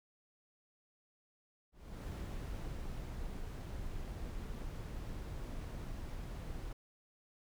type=noise with ADSR envelope; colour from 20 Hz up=brown; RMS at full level=-41 dBFS; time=1.72-6.73 s; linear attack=360 ms; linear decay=1000 ms; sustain=-2 dB; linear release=4 ms; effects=none